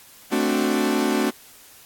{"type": "chord", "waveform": "40% pulse", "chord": "D dominant seventh", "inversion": "second", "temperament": "equal", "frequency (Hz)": [220, 261.6, 293.7, 370], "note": ["A3", "C4", "D4", "F#4"], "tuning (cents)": [0, 0, 0, 0], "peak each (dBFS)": -24, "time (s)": [0.31, 1.31], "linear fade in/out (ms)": 20, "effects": ["white hiss -48 dBFS RMS until 1.85 s", "AAC 64 kbps"]}